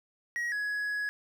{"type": "tone pair in turn", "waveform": "triangle", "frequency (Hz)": [1900, 1676.7], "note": ["A#6", "G#6"], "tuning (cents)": [33, 16], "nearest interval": "major second", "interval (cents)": 217, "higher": "first", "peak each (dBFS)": -28, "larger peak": "neither", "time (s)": [[0.36, 0.52], [0.52, 1.09]], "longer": "second", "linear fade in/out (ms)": 0, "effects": []}